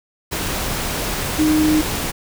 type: tone in noise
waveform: sine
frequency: 308.3 Hz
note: D#4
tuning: 16 cents flat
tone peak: -13 dBFS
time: 1.38-1.82 s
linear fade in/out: 20 ms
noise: pink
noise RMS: -23 dBFS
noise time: 0.31-2.12 s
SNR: +7 dB
effects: none